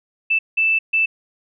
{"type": "tone bursts at uneven times", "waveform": "sine", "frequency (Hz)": 2644, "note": "E7", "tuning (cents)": 5, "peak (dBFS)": -14, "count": 3, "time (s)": [[0.3, 0.39], [0.57, 0.79], [0.93, 1.06]], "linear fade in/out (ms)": 10, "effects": []}